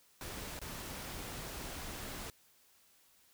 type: noise with dropouts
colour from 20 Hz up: pink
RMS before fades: -44 dBFS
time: 0.21-2.3 s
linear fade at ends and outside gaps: 1 ms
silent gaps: 0.591-0.615 s
effects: white hiss -67 dBFS RMS until 3.33 s